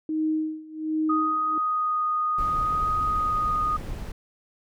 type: tone with tremolo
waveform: sine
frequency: 312.7 Hz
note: D#4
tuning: 9 cents sharp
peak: -21 dBFS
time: 0.09-1.58 s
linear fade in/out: 2 ms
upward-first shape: sine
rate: 1.3 Hz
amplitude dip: 90%
type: tone with vibrato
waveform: sine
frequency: 1243 Hz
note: D#6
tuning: 2 cents flat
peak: -22 dBFS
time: 1.09-3.77 s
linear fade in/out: 10 ms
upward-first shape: sine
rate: 0.68 Hz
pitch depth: 8 cents each way
type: noise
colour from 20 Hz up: brown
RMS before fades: -33 dBFS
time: 2.38-4.12 s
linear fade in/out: 5 ms
effects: none